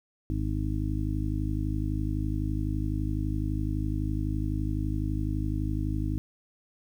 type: harmonic tone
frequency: 51.9 Hz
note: G#1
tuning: in tune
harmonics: 1 / 2 / 3 / 4 / 5 / 6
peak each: -30 / -31 / -38 / -43 / -36 / -35 dBFS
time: 0.3-6.18 s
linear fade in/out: 0 ms
effects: 10-bit